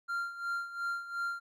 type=tone with tremolo; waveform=triangle; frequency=1388 Hz; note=F6; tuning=11 cents flat; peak=-29 dBFS; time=0.08-1.4 s; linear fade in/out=20 ms; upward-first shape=sine; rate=2.8 Hz; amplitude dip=75%; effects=none